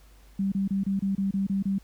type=tone bursts; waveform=sine; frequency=195.4 Hz; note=G3; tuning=5 cents flat; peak=-23 dBFS; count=9; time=0.39-1.784 s; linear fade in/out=5 ms; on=130 ms; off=28 ms; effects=added 50 Hz sine -51 dBFS peak until 1.83 s + pink hiss -60 dBFS RMS until 1.83 s